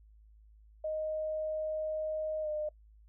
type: tone with pitch glide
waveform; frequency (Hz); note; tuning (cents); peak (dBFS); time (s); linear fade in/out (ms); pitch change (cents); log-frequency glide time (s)
sine; 622.3 to 607.4; D#5 to D#5; 0 to -42; -32; 0.84-2.69; 5; -42; 2.42-2.48
effects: noise-tail reverb RT60 0.1 s tail -23 dB re dry + added 53 Hz sine -56 dBFS peak until 3.08 s